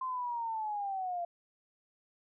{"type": "linear sweep", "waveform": "sine", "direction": "down", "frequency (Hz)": [1046.5, 683], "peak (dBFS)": -33, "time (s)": [0.01, 1.25], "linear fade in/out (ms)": 5, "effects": []}